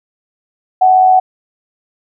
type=tone with amplitude modulation; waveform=sine; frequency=747 Hz; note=F#5; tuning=16 cents sharp; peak=-3 dBFS; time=0.81-1.2 s; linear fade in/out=10 ms; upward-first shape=sine; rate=96.1 Hz; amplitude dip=45%; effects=none